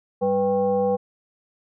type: tone with frequency modulation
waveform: sine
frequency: 493.9 Hz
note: B4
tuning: in tune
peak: -18 dBFS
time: 0.21-0.97 s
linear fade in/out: 20 ms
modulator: 297 Hz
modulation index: 0.82
effects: none